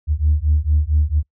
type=beating tone pair; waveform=sine; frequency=73.42 / 77.82 Hz; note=D2 / D#2; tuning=0 / +1 cents; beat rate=4.4 Hz; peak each=-16 dBFS; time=0.07-1.23 s; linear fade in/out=50 ms; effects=noise-tail reverb RT60 0.1 s tail -25 dB re dry + tanh soft clip ceiling -7 dBFS